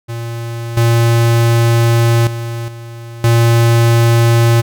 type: tone with level steps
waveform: square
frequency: 116.54 Hz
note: A#2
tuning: in tune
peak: -21 / -9 / -20 / -28 / -8 dBFS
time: 0.08-4.62 s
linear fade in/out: 20 ms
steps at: 0.77 / 2.27 / 2.68 / 3.24 s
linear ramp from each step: 2 ms
effects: none